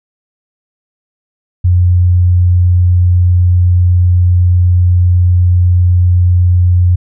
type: tone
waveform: sine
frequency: 89.2 Hz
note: F2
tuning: 37 cents sharp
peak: -5 dBFS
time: 1.64-6.96 s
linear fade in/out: 10 ms
effects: none